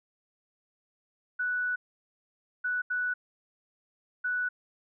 sine tone bursts at uneven times, 1480 Hz, F#6, in tune, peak -27 dBFS, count 4, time 1.39-1.76 / 2.64-2.82 / 2.9-3.14 / 4.24-4.49 s, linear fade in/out 10 ms, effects none

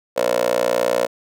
15% pulse tone with high-pass filter, 59.8 Hz, A#1, 45 cents sharp, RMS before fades -19 dBFS, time 0.16-1.07 s, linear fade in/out 20 ms, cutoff 510 Hz, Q 4.5, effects none

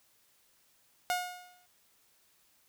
sawtooth tone with exponential decay, 720 Hz, F#5, 47 cents flat, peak -23 dBFS, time 1.1-1.66 s, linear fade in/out 0 ms, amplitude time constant 120 ms, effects white hiss -68 dBFS RMS until 2.68 s

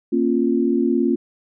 sine chord, Bb minor, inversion none, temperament equal with one note detuned, 233.1 / 272.4 / 349.2 Hz, Bb3 / Db4 / F4, 0 / -30 / 0 cents, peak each -20 dBFS, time 0.12-1.16 s, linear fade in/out 10 ms, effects none

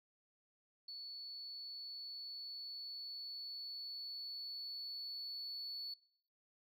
sine tone with level ramp, 4435 Hz, C#8, in tune, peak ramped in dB -45 to -40 dBFS, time 0.88-5.94 s, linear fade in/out 5 ms, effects noise-tail reverb RT60 0.7 s tail -25 dB re dry + tanh soft clip ceiling -40 dBFS

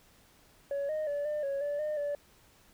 sine tone with pitch steps, 562 / 618 / 577 / 600 / 554 / 580 / 607 / 579 Hz, C#5 / D#5 / D5 / D5 / C#5 / D5 / D#5 / D5, +24 / -12 / -31 / +37 / -1 / -22 / -43 / -25 cents, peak -28 dBFS, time 0.71-2.15 s, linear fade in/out 2 ms, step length 180 ms, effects tanh soft clip ceiling -29 dBFS + pink hiss -62 dBFS RMS until 2.73 s

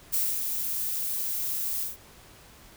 violet noise with ADSR envelope, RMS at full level -25 dBFS, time 0.12-1.97 s, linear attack 21 ms, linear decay 230 ms, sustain -5 dB, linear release 150 ms, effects pink hiss -52 dBFS RMS until 2.76 s

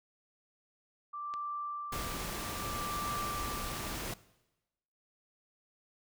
sine tone with tremolo, 1174.7 Hz, D6, in tune, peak -35 dBFS, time 1.13-3.95 s, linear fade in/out 10 ms, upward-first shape sine, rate 0.63 Hz, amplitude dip 75%
clicks, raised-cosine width 0.2 ms, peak -29 dBFS, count 2, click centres 1.339 / 2.921 s
pink noise, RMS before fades -39 dBFS, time 1.92-4.14 s, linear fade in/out 5 ms
effects noise-tail reverb RT60 1.0 s tail -19 dB re dry

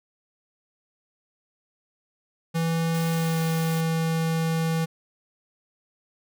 square tone with pitch glide, 164.8 to 162.91 Hz, E3 to E3, 0 to -20 cents, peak -23 dBFS, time 2.54-4.86 s, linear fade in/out 20 ms, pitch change -20 cents, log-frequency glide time 3.12-3.39 s
white high-pass noise, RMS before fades -40 dBFS, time 2.94-3.81 s, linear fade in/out 5 ms, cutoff 230 Hz, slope 12 dB/octave
effects none

